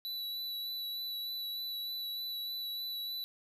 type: tone with vibrato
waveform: square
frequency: 3951 Hz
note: B7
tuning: in tune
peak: -37 dBFS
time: 0.05-3.24 s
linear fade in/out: 0 ms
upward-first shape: sine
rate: 3.3 Hz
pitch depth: 14 cents each way
effects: none